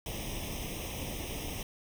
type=noise with comb filter; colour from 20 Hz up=pink; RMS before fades=-38 dBFS; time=0.06-1.63 s; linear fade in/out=2 ms; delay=0.34 ms; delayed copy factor=+0.85; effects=none